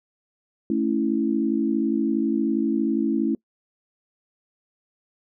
sine chord, A major, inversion none, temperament equal, 220 / 277.2 / 329.6 Hz, A3 / C#4 / E4, 0 / 0 / 0 cents, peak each -24 dBFS, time 0.7-3.35 s, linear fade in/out 2 ms, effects noise-tail reverb RT60 0.1 s tail -24 dB re dry

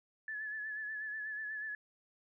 sine tone with vibrato, 1724 Hz, A6, 36 cents flat, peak -38 dBFS, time 0.28-1.75 s, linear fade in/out 2 ms, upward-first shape sine, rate 8.2 Hz, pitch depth 41 cents each way, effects none

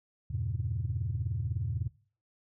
sine chord, E diminished seventh, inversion none, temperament just, 82.41 / 98.89 / 118.67 / 142.4 Hz, E2 / G2 / Bb2 / Db3, 0 / +16 / +31 / +47 cents, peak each -36 / -34 / -34 / -39 dBFS, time 0.3-1.88 s, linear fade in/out 10 ms, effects noise-tail reverb RT60 0.4 s tail -19 dB re dry + tanh soft clip ceiling -22 dBFS

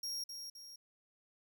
40% pulse tone with echo, 5588 Hz, F8, in tune, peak -37 dBFS, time 0.03-0.24 s, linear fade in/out 5 ms, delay 260 ms, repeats 2, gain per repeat -6 dB, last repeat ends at 0.76 s, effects 13-bit

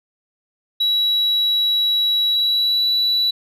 sine tone with pitch glide, 3900 to 3941 Hz, B7 to B7, -23 to -4 cents, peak -13 dBFS, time 0.8-3.31 s, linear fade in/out 10 ms, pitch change +19 cents, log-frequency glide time 2.29-2.88 s, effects tanh soft clip ceiling -13 dBFS

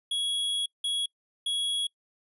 square tone bursts at uneven times, 3334 Hz, G#7, 6 cents sharp, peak -27 dBFS, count 3, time 0.11-0.66 / 0.84-1.06 / 1.46-1.87 s, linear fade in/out 5 ms, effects noise-tail reverb RT60 0.1 s tail -24 dB re dry + resampled to 24000 Hz

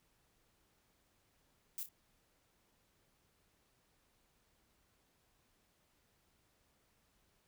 violet noise with echo, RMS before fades -42 dBFS, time 1.78-1.83 s, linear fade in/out 0 ms, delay 29 ms, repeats 2, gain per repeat -9 dB, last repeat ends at 1.888 s, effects pink hiss -75 dBFS RMS until 7.47 s

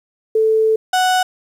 sine / 35% pulse tone pair in turn, 440 / 740 Hz, A4 / F#5, 0 / 0 cents, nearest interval major sixth, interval 900 cents, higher second, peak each -11 dBFS, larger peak neither, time 0.35-0.76 / 0.93-1.23 s, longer first, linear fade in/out 5 ms, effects low-pass 11000 Hz 12 dB/octave + 8-bit

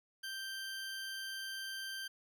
20% pulse tone, 1568 Hz, G6, in tune, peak -36 dBFS, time 0.23-2.08 s, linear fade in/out 10 ms, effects none

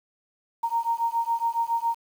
sine beating tone pair, 923 / 930.2 Hz, A#5 / A#5, -17 / -4 cents, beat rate 7.2 Hz, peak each -26 / -26 dBFS, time 0.63-1.95 s, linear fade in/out 10 ms, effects 8-bit

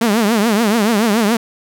sawtooth tone with vibrato, 218.1 Hz, A3, 15 cents flat, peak -8 dBFS, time 0.01-1.37 s, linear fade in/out 5 ms, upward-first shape triangle, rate 7 Hz, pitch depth 190 cents each way, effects none

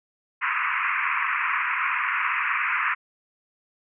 pink band-pass noise, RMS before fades -25 dBFS, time 0.41-2.95 s, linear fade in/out 20 ms, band 1000 to 2600 Hz, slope 96 dB/octave, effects none

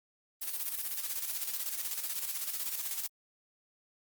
blue noise with tremolo, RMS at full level -34 dBFS, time 0.41-3.08 s, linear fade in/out 20 ms, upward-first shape square, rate 16 Hz, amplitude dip 55%, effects Opus 32 kbps

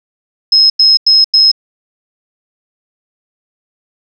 sine tone bursts, 5150 Hz, E8, 41 cents flat, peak -4 dBFS, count 4, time 0.52-1.516 s, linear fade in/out 5 ms, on 180 ms, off 92 ms, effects none

